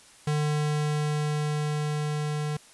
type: tone with level ramp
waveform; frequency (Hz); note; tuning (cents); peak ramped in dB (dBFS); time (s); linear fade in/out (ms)
square; 150; D3; +37; -24 to -28; 0.27-2.57; 5
effects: white hiss -53 dBFS RMS until 2.73 s + resampled to 24000 Hz